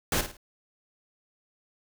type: noise with echo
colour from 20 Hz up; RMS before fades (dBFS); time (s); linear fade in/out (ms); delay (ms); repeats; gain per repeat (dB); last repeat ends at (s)
pink; -26; 0.12-0.21; 2; 53; 3; -9; 0.369
effects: none